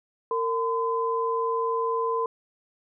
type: tone pair together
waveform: sine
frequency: 457.8 / 1018 Hz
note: A#4 / C6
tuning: -31 / -48 cents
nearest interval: octave + major second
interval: 1383 cents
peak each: -26 dBFS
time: 0.31-2.26 s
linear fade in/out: 2 ms
effects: none